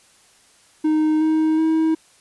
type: tone with pitch steps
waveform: triangle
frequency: 310 / 314.7 / 319.5 Hz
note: D#4 / D#4 / D#4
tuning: -6 / +20 / +46 cents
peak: -13 dBFS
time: 0.84-1.95 s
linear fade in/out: 10 ms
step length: 370 ms
effects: white hiss -54 dBFS RMS until 2.2 s + resampled to 24000 Hz